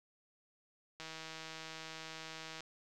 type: click train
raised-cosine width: 0.2 ms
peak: -29 dBFS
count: 258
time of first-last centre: 1-2.606 s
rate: 160 Hz
effects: none